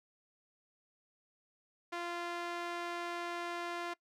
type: tone with band-pass filter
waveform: sawtooth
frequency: 346.1 Hz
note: F4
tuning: 16 cents flat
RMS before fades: -40 dBFS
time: 1.92-3.94 s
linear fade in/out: 10 ms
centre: 1500 Hz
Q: 0.64
effects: noise-tail reverb RT60 0.1 s tail -22 dB re dry